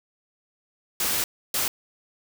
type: noise bursts at uneven times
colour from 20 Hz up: white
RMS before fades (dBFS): -25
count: 2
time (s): 1-1.24 / 1.54-1.68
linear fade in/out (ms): 2
effects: none